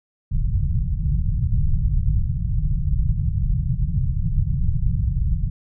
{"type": "low-pass noise", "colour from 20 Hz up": "pink", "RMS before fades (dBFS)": -20, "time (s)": [0.31, 5.5], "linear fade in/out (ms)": 10, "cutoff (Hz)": 160, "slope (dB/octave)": 48, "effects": []}